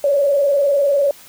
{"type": "tone with vibrato", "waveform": "sine", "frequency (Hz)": 565, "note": "C#5", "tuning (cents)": 33, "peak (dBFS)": -12, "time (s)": [0.04, 1.11], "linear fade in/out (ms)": 2, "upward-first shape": "square", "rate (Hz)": 20, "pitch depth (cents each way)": 47, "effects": ["white hiss -43 dBFS RMS until 1.28 s"]}